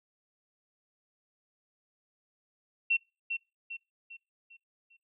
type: tone with echo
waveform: sine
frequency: 2717 Hz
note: F7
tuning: 48 cents flat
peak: -23 dBFS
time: 2.9-2.97 s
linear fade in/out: 10 ms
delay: 400 ms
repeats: 5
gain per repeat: -7 dB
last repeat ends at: 4.97 s
effects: noise-tail reverb RT60 0.3 s tail -26 dB re dry